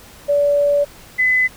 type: tone pair in turn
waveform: sine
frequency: 576 / 2015 Hz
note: D5 / B6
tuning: -34 / +34 cents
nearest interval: octave + minor seventh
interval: 2168 cents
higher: second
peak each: -12 dBFS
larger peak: neither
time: 0.28-0.85 / 1.18-1.48 s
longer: first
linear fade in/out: 20 ms
effects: pink hiss -42 dBFS RMS until 1.56 s